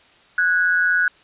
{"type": "tone pair together", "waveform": "sine", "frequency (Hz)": [1472, 1648.5], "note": ["F#6", "G#6"], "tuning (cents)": [-9, -13], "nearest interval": "major second", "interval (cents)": 196, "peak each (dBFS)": [-16, -21], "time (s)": [0.38, 1.08], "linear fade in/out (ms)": 2, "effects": ["white hiss -52 dBFS RMS until 1.23 s", "resampled to 8000 Hz"]}